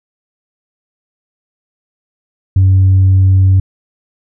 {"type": "tone", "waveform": "sine", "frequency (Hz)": 94.9, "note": "F#2", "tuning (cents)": 44, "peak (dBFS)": -3, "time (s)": [2.56, 3.6], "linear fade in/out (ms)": 5, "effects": ["tanh soft clip ceiling -3 dBFS"]}